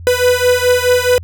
45% pulse beating tone pair, 493.9 / 498.6 Hz, B4 / B4, 0 / +16 cents, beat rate 4.7 Hz, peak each -13 dBFS, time 0.07-1.18 s, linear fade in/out 0 ms, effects added 86 Hz sine -28 dBFS peak until 1.23 s

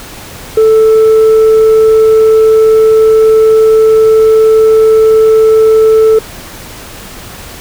sine tone with tanh clipping, 440 Hz, A4, in tune, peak -3 dBFS, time 0.57-6.19 s, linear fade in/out 5 ms, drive 2 dB, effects pink hiss -28 dBFS RMS until 7.6 s

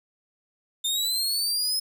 sawtooth linear sweep, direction up, 3600 to 5160 Hz, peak -21 dBFS, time 0.84-1.8 s, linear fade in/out 10 ms, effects none

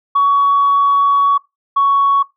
sine tone pair in turn, 1124 / 1114.3 Hz, C#6 / C#6, +24 / +9 cents, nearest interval unison, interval 15 cents, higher first, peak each -8 dBFS, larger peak neither, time 0.15-1.38 / 1.76-2.23 s, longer first, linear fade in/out 10 ms, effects noise-tail reverb RT60 0.2 s tail -21 dB re dry + tanh soft clip ceiling -5 dBFS

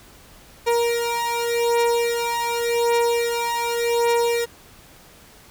30% pulse beating tone pair, 470 / 470.87 Hz, A#4 / A#4, +14 / +17 cents, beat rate 0.87 Hz, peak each -19 / -20 dBFS, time 0.66-4.46 s, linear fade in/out 20 ms, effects pink hiss -48 dBFS RMS until 5.5 s

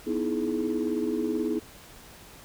sine chord, E major seventh, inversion second, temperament equal with one note detuned, 246.9 / 311.1 / 329.6 / 423.1 Hz, B3 / D#4 / E4 / G#4, 0 / 0 / 0 / +32 cents, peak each -30 dBFS, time 0.06-1.6 s, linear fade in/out 20 ms, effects tanh soft clip ceiling -18 dBFS + pink hiss -49 dBFS RMS until 2.44 s

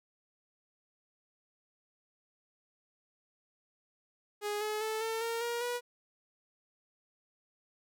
sawtooth tone with pitch steps, 415.3 / 426.2 / 437.5 / 449 / 460.8 / 472.9 / 485.4 Hz, G#4 / G#4 / A4 / A4 / A#4 / A#4 / B4, 0 / +45 / -10 / +35 / -20 / +25 / -30 cents, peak -29 dBFS, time 4.41-5.81 s, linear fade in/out 50 ms, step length 200 ms, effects none

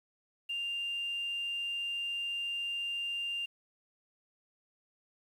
sine tone, 2794 Hz, F7, in tune, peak -32 dBFS, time 0.49-3.46 s, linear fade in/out 10 ms, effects tanh soft clip ceiling -29 dBFS + 10-bit

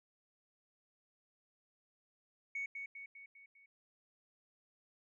sine tone with echo, 2224 Hz, C#7, 5 cents sharp, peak -36 dBFS, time 2.55-2.66 s, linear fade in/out 5 ms, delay 200 ms, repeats 5, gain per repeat -5 dB, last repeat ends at 3.66 s, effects tanh soft clip ceiling -33 dBFS

